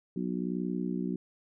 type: harmonic tone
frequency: 61.2 Hz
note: B1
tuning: 15 cents flat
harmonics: 3 / 4 / 5 / 6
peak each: -33 / -35 / -37 / -39 dBFS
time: 0.16-1.16 s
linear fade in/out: 5 ms
effects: none